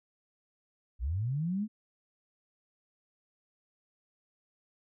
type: linear sweep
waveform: sine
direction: up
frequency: 51.91 to 222 Hz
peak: -29 dBFS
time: 0.99-1.68 s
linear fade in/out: 50 ms
effects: none